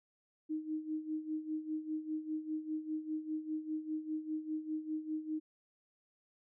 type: tone with tremolo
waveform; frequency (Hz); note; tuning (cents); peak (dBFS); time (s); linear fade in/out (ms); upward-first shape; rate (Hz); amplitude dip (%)
sine; 311.1; D#4; 0; -33; 0.49-5.4; 20; sine; 5; 75
effects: none